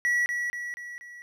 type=tone with echo; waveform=triangle; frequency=1936 Hz; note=B6; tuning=35 cents flat; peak=-20 dBFS; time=0.05-0.26 s; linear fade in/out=0 ms; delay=240 ms; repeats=4; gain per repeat=-5 dB; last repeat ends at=1.22 s; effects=none